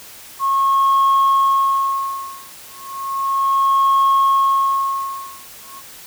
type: tone with tremolo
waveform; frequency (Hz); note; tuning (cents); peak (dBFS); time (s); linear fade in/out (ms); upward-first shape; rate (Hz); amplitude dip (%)
sine; 1089; C#6; -31; -9; 0.39-5.82; 50; sine; 0.34; 100
effects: tanh soft clip ceiling -9 dBFS + white hiss -39 dBFS RMS until 6.06 s